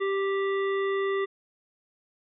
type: harmonic tone with a mistuned harmonic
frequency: 392 Hz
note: G4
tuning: in tune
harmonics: 1 / 3 / 5 / 7 / 9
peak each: -25 / -34 / -35 / -49 / -46 dBFS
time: 0-1.26 s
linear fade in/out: 20 ms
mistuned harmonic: 7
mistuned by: +17 cents
effects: none